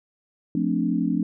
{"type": "chord", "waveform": "sine", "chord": "D minor seventh", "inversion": "first", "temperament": "equal with one note detuned", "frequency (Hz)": [176.75, 220, 261.6, 293.7], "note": ["F3", "A3", "C4", "D4"], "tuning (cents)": [21, 0, 0, 0], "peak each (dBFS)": -26, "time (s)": [0.55, 1.23], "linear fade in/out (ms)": 2, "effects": []}